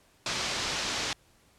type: low-pass noise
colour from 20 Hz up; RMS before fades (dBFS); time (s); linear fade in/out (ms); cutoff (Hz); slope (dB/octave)
white; -32; 0.26-1.13; 2; 6000; 24
effects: pink hiss -63 dBFS RMS until 1.58 s + low-pass 12000 Hz 12 dB/octave